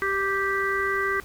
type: harmonic tone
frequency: 392 Hz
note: G4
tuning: in tune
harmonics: 1 / 3 / 4 / 5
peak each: -28 / -28 / -28 / -28 dBFS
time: 0.02-1.2 s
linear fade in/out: 0 ms
effects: added 60 Hz sine -49 dBFS peak until 1.24 s + pink hiss -47 dBFS RMS until 1.24 s